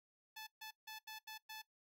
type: tone bursts at uneven times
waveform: 10% pulse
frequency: 870 Hz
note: A5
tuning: 20 cents flat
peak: -40 dBFS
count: 6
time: 0.36-0.47 / 0.61-0.71 / 0.87-0.99 / 1.07-1.19 / 1.27-1.38 / 1.49-1.62 s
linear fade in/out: 10 ms
effects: noise-tail reverb RT60 0.1 s tail -17 dB re dry